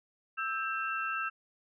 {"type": "tone cluster", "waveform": "sine", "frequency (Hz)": [1312, 1584, 2702], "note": ["E6", "G6", "E7"], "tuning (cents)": [-9, 18, 42], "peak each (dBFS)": [-34, -36, -38], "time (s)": [0.37, 1.3], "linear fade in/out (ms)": 20, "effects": []}